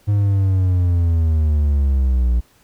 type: linear sweep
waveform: triangle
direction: down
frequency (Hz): 103.83 to 58.27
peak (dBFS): -11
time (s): 0.07-2.41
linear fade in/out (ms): 20
effects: pink hiss -55 dBFS RMS until 2.63 s